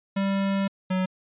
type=tone pair in turn; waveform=square; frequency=196 / 185.93 Hz; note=G3 / F#3; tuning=0 / +9 cents; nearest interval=minor second; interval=91 cents; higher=first; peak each=-23 dBFS; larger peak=neither; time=0.16-0.68 / 0.9-1.06 s; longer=first; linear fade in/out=10 ms; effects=resampled to 8000 Hz